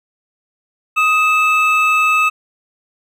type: tone pair together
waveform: triangle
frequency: 1254 / 2621 Hz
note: D#6 / E7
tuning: +13 / -11 cents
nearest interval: octave + minor second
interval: 1276 cents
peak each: -12 dBFS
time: 0.96-2.3 s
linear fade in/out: 20 ms
effects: none